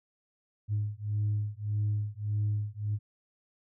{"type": "beating tone pair", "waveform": "sine", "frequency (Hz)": [103.83, 105.53], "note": ["G#2", "G#2"], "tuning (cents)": [0, 28], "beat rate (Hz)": 1.7, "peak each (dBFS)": -30, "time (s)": [0.68, 2.99], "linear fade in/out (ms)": 50, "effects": ["tanh soft clip ceiling -23 dBFS"]}